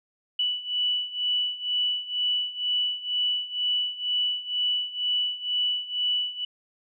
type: beating tone pair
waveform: sine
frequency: 2960 / 2962.1 Hz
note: F#7 / F#7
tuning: 0 / +1 cents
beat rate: 2.1 Hz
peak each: -29 / -26 dBFS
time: 0.39-6.45 s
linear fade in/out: 5 ms
effects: none